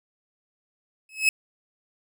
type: tone with exponential growth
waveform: 40% pulse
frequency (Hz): 2578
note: E7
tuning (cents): -39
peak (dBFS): -12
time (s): 1.09-1.29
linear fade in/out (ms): 2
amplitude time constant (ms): 42
effects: none